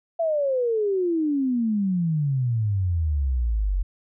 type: exponential sweep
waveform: sine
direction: down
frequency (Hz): 678 to 44.1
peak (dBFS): -20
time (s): 0.19-3.83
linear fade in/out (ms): 10
effects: none